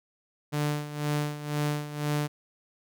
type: tone with tremolo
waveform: sawtooth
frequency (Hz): 148.1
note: D3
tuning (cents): +15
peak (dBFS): -21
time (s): 0.52-2.28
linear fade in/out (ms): 20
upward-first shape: sine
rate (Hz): 2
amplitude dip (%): 75
effects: none